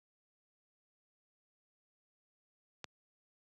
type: click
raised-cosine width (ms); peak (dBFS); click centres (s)
0.2; -24; 2.843
effects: high-pass 100 Hz 12 dB/octave